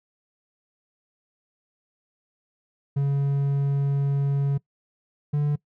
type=tone pair in turn; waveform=triangle; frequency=140 / 146.6 Hz; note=C#3 / D3; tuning=+18 / -3 cents; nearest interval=minor second; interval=79 cents; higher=second; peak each=-18 dBFS; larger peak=neither; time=2.96-4.58 / 5.33-5.56 s; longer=first; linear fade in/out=10 ms; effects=noise-tail reverb RT60 0.1 s tail -22 dB re dry